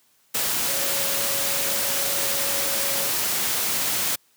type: tone in noise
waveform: sine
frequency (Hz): 555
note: C#5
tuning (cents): +2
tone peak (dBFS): -34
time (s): 0.68-3.1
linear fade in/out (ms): 10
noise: white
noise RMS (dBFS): -24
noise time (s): 0.34-4.16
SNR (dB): -13
effects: white hiss -62 dBFS RMS until 4.36 s + high-pass 100 Hz 12 dB/octave